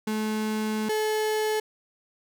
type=tone pair in turn; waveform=35% pulse; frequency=215.9 / 430.9 Hz; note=A3 / A4; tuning=-33 / -36 cents; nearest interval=octave; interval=1197 cents; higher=second; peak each=-24 / -22 dBFS; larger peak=second; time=0.07-0.89 / 0.89-1.6 s; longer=first; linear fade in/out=5 ms; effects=none